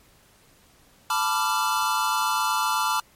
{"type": "chord", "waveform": "square", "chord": "B half-diminished seventh", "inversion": "third", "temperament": "equal with one note detuned", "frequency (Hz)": [880, 987.8, 1174.7, 1378.5], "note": ["A5", "B5", "D6", "F6"], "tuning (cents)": [0, 0, 0, -23], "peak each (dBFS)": -28, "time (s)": [1.1, 3], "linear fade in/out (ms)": 2, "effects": ["pink hiss -57 dBFS RMS until 3.15 s", "MP3 64 kbps"]}